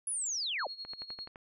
sine linear sweep, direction down, 10548 to 466.9 Hz, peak -32 dBFS, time 0.07-0.67 s, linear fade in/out 2 ms
sine tone with tremolo, 4300 Hz, C8, 47 cents sharp, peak -38 dBFS, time 0.59-1.28 s, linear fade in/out 2 ms, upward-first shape sine, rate 10 Hz, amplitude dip 80%
click train, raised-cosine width 0.5 ms, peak -32 dBFS, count 7, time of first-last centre 0.85-1.358 s, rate 11.8 Hz
effects none

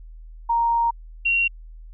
sine tone pair in turn, 932.3 / 2748 Hz, A#5 / F7, 0 / -29 cents, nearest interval octave + perfect fifth, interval 1871 cents, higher second, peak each -17 dBFS, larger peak neither, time 0.49-0.91 / 1.25-1.48 s, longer first, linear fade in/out 10 ms, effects added 40 Hz sine -38 dBFS peak until 1.93 s

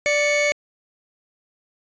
45% pulse tone pair together, 586.9 / 2217 Hz, D5 / C#7, -1 / 0 cents, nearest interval octave + major seventh, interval 2301 cents, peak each -20 / -20 dBFS, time 0.06-0.52 s, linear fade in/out 0 ms, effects resampled to 16000 Hz

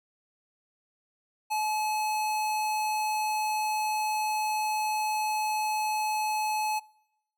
square tone, 857 Hz, A5, 46 cents flat, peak -27 dBFS, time 1.5-6.8 s, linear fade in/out 20 ms, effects noise-tail reverb RT60 0.9 s tail -26 dB re dry

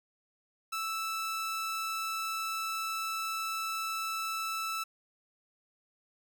sawtooth tone, 1318 Hz, E6, 1 cent flat, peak -29 dBFS, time 0.72-4.84 s, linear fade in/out 10 ms, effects 11-bit

